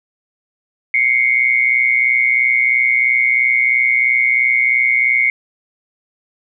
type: tone pair together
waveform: sine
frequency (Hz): 2100 / 2223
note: C7 / C#7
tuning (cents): +6 / +4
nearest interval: minor second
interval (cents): 98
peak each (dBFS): -14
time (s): 0.94-5.3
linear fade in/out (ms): 2
effects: none